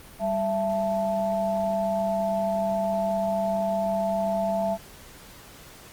sine tone cluster, 196.1 / 668 / 879 Hz, G3 / E5 / A5, +1 / +23 / -2 cents, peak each -30 / -24 / -32 dBFS, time 0.19-4.78 s, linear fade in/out 50 ms, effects pink hiss -47 dBFS RMS until 5.92 s + Opus 32 kbps

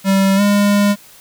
square tone with pitch glide, 194.1 to 203.6 Hz, G3 to G#3, -17 to -34 cents, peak -11 dBFS, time 0.04-0.96 s, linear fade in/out 50 ms, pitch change +83 cents, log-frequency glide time 0.36-0.41 s, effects white hiss -43 dBFS RMS until 1.2 s

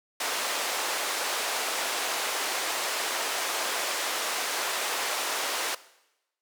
pink band-pass noise, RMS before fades -30 dBFS, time 0.2-5.75 s, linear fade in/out 5 ms, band 550 to 11000 Hz, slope 12 dB/octave, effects noise-tail reverb RT60 0.9 s tail -18 dB re dry + high-pass 300 Hz 12 dB/octave

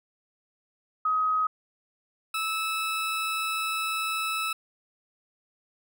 sine / 20% pulse tone pair in turn, 1263 / 1306.8 Hz, D#6 / E6, +26 / -15 cents, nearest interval minor second, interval 59 cents, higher second, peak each -22 dBFS, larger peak neither, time 1.05-1.47 / 2.34-4.53 s, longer second, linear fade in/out 5 ms, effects none

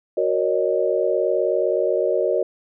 sine chord, D# minor seventh, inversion first, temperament equal with one note detuned, 370 / 466.2 / 554.4 / 613.7 Hz, F#4 / A#4 / C#5 / D#5, 0 / 0 / 0 / -24 cents, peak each -23 dBFS, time 0.17-2.43 s, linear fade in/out 5 ms, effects none

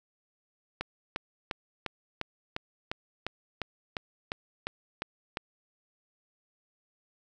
click train, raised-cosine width 0.3 ms, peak -16 dBFS, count 14, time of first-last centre 0.81-5.371 s, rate 2.85 Hz, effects none

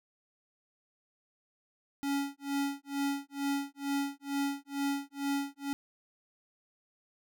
square tone with tremolo, 280 Hz, C#4, 18 cents sharp, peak -29 dBFS, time 2.03-5.73 s, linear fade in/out 0 ms, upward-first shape sine, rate 2.2 Hz, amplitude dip 100%, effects none

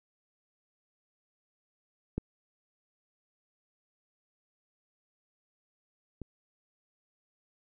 clicks, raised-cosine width 3 ms, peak -18 / -27 dBFS, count 2, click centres 2.18 / 6.217 s, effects none

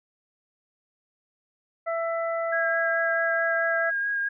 harmonic tone, 665 Hz, E5, 15 cents sharp, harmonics 1 / 2 / 3, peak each -26 / -32 / -36 dBFS, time 1.86-3.91 s, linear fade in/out 20 ms
sine tone with vibrato, 1631 Hz, G#6, 32 cents flat, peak -24 dBFS, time 2.52-4.29 s, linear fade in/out 10 ms, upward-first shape sine, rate 4.6 Hz, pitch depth 17 cents each way
effects none

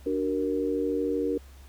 sine chord, D augmented, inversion none, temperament equal with one note detuned, 293.7 / 373.2 / 466.2 Hz, D4 / F#4 / A#4, 0 / +15 / 0 cents, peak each -29 / -31 / -28 dBFS, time 0.06-1.38 s, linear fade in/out 5 ms, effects added 67 Hz sine -46 dBFS peak until 1.68 s + pink hiss -57 dBFS RMS until 1.68 s

